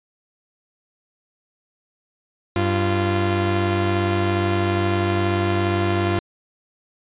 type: tone pair together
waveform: sawtooth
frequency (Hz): 97 / 345.7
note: G2 / F4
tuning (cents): -18 / -18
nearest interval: octave + minor seventh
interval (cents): 2200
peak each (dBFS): -17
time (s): 2.56-6.19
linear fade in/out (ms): 0
effects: resampled to 8000 Hz